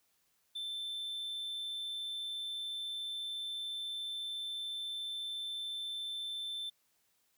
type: tone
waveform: triangle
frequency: 3543 Hz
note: A7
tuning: 11 cents sharp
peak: -36 dBFS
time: 0.55-6.7 s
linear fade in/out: 10 ms
effects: white hiss -75 dBFS RMS until 7.37 s